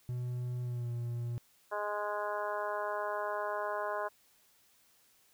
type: tone with pitch glide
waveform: triangle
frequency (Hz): 123.47 to 119.2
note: B2 to A#2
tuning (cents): 0 to +39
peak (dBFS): -32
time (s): 0.09-1.38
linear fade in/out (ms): 0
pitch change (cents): -61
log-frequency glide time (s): 0.62-0.91
type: harmonic tone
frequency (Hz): 207.7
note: G#3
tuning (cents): 0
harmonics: 2 / 3 / 4 / 5 / 6 / 7 / 8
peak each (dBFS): -42 / -37 / -42 / -38 / -47 / -43 / -47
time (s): 1.71-4.09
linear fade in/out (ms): 20
effects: white hiss -67 dBFS RMS until 5.33 s